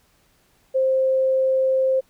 sine tone, 526 Hz, C5, 9 cents sharp, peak -16 dBFS, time 0.74-2.01 s, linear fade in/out 20 ms, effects pink hiss -61 dBFS RMS until 2.09 s

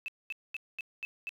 sine tone bursts, 2624 Hz, E7, 9 cents flat, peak -34 dBFS, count 6, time 0.06-1.292 s, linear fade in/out 0 ms, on 22 ms, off 220 ms, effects 10-bit

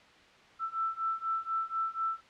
sine beating tone pair, 1326 / 1330.1 Hz, E6 / E6, +10 / +15 cents, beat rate 4.1 Hz, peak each -34 / -33 dBFS, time 0.59-2.21 s, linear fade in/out 50 ms, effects white hiss -57 dBFS RMS until 2.29 s + low-pass 3000 Hz 12 dB/octave

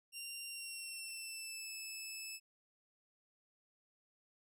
15% pulse tone with pitch glide, 2771 to 2615 Hz, F7 to E7, -14 to -15 cents, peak -37 dBFS, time 0.12-2.4 s, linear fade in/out 50 ms, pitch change -101 cents, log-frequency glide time 0.47-1.71 s, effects none

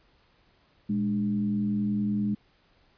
sine tone with frequency modulation, 206.5 Hz, G#3, 10 cents flat, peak -24 dBFS, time 0.89-2.35 s, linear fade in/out 10 ms, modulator 89.4 Hz, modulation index 0.55, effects pink hiss -64 dBFS RMS until 2.97 s + resampled to 11025 Hz

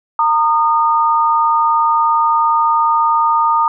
sine tone pair together, 917 / 1225.8 Hz, A#5 / D#6, -29 / -26 cents, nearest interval perfect fourth, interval 503 cents, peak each -13 / -13 dBFS, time 0.19-3.68 s, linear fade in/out 2 ms, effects none

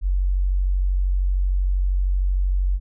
sine tone, 46.47 Hz, F#1, 8 cents sharp, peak -17 dBFS, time 0.01-2.8 s, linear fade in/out 50 ms, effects none

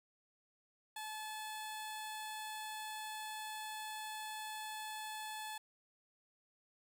15% pulse tone with notch filter, 863 Hz, A5, 34 cents flat, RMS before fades -45 dBFS, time 0.96-5.58 s, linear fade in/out 5 ms, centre 2200 Hz, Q 1.5, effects none

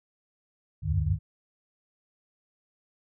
sine tone cluster, 70.9 / 81.8 / 94.8 / 101.5 / 151.1 Hz, C#2 / E2 / F#2 / G#2 / D3, +40 / -13 / +43 / -39 / +50 cents, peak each -30 dBFS, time 0.82-1.19 s, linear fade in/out 50 ms, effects none

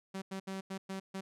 sawtooth tone bursts at uneven times, 192 Hz, G3, 36 cents flat, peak -34 dBFS, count 6, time 0.14-0.22 / 0.31-0.4 / 0.47-0.61 / 0.7-0.78 / 0.89-1 / 1.14-1.21 s, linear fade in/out 10 ms, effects low-pass 10000 Hz 12 dB/octave

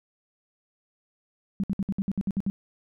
sine tone bursts, 195.8 Hz, G3, 2 cents flat, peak -23 dBFS, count 10, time 1.6-2.5 s, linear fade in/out 0 ms, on 36 ms, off 60 ms, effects none

